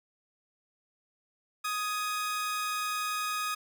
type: tone pair together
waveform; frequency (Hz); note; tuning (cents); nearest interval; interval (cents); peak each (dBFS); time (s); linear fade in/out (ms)
sawtooth; 1247.8 / 1674; D#6 / G#6; +5 / +13; perfect fourth; 508; -27 / -37; 1.64-3.55; 10
effects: none